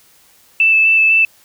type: tone with vibrato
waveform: sine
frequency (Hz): 2637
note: E7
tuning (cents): 0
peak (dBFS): -8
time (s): 0.6-1.25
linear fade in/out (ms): 2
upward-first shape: square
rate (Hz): 4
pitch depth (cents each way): 9
effects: white hiss -50 dBFS RMS until 1.44 s